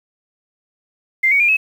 sine tone with pitch steps, 2093 / 2243 / 2404 / 2577 Hz, C7 / C#7 / D7 / E7, 0 / +20 / +40 / -40 cents, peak -11 dBFS, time 1.23-1.57 s, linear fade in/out 10 ms, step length 85 ms, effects 7-bit

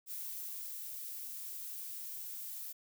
violet noise with ADSR envelope, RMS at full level -42 dBFS, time 0.06-2.73 s, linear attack 54 ms, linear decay 650 ms, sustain -2 dB, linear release 14 ms, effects none

